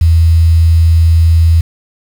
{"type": "tone with quantisation", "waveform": "sine", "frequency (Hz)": 82.41, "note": "E2", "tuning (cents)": 0, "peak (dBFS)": -4, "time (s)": [0.01, 1.61], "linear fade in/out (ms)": 5, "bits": 5, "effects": []}